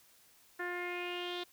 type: tone with low-pass filter sweep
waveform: sawtooth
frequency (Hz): 354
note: F4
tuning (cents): +23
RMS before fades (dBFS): -39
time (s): 0.59-1.44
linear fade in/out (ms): 10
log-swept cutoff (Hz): 1700 to 3700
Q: 5.8
effects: white hiss -64 dBFS RMS until 1.52 s